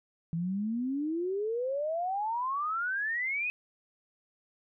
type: exponential sweep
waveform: sine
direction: up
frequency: 161.7 to 2548 Hz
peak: -29 dBFS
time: 0.33-3.5 s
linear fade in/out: 0 ms
effects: none